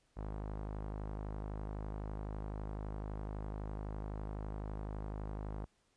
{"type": "tone with low-pass filter", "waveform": "sawtooth", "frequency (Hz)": 51.91, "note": "G#1", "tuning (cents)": 0, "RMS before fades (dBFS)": -42, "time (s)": [0.16, 5.66], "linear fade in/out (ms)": 20, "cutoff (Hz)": 1000, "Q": 1.2, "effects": ["pink hiss -75 dBFS RMS until 5.96 s", "resampled to 22050 Hz"]}